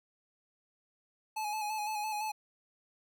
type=tone with vibrato; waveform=square; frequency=851 Hz; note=G#5; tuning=42 cents sharp; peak=-34 dBFS; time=1.36-2.32 s; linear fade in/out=10 ms; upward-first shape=square; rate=5.9 Hz; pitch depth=31 cents each way; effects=none